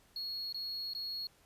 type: tone with dropouts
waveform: triangle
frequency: 4322 Hz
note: C#8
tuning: 45 cents flat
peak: -36 dBFS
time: 0.16-1.27 s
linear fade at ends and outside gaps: 2 ms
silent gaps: 0.526-0.544 / 0.935-0.949 s
effects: pink hiss -66 dBFS RMS until 1.45 s + resampled to 32000 Hz